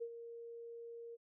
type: tone with ADSR envelope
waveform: sine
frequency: 466.2 Hz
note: A#4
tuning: in tune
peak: -38 dBFS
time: 0-1.17 s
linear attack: 21 ms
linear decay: 65 ms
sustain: -9 dB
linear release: 29 ms
effects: none